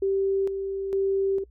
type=tone with tremolo; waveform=sine; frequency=389.8 Hz; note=G4; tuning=10 cents flat; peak=-21 dBFS; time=0.02-1.44 s; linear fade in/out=5 ms; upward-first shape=square; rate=1.1 Hz; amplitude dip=50%; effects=noise-tail reverb RT60 0.1 s tail -23 dB re dry + added 60 Hz sine -51 dBFS peak until 1.5 s